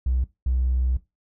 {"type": "tone pair in turn", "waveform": "triangle", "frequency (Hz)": [63.1, 63.1], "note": ["B1", "B1"], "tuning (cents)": [38, 38], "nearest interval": "unison", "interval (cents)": 0, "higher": "neither", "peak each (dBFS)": -16, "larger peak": "neither", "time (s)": [[0.06, 0.24], [0.46, 0.97]], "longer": "second", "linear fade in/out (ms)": 5, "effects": ["noise-tail reverb RT60 0.2 s tail -19 dB re dry", "tanh soft clip ceiling -16 dBFS"]}